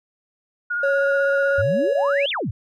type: tone with vibrato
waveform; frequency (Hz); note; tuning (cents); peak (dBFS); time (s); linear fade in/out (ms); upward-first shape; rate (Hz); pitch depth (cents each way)
sine; 1432; F6; +43; -21; 0.7-1.62; 10; sine; 16; 23
type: tone with pitch glide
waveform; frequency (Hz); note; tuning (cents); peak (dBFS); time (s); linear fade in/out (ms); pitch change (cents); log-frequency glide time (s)
triangle; 554.4 to 561.8; C#5 to C#5; 0 to +23; -16; 0.83-2.26; 5; +23; 1.48-1.96
type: exponential two-way sweep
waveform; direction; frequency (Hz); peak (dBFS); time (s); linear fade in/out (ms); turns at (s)
sine; up then down; 83.6 to 3673 to 83.6; -22; 1.58-2.51; 5; 2.3
effects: none